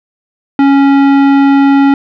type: tone with tanh clipping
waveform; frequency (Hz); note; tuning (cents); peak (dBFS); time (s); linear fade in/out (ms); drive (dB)
sine; 277.2; C#4; 0; -6; 0.59-1.94; 2; 16
effects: none